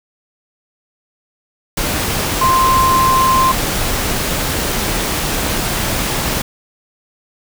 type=tone in noise; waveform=sine; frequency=1046.5 Hz; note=C6; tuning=in tune; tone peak=-10 dBFS; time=2.41-3.52 s; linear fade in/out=5 ms; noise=pink; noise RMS=-18 dBFS; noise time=1.77-6.42 s; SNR=+5 dB; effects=none